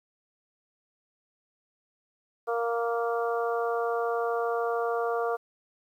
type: harmonic tone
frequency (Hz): 233.1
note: A#3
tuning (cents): 0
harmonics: 2 / 3 / 4 / 5 / 6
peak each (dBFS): -28 / -31 / -40 / -34 / -38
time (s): 2.47-5.37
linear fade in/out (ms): 20
effects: 10-bit